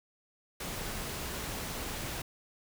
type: noise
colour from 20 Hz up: pink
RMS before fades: -38 dBFS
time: 0.6-2.22 s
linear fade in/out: 5 ms
effects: none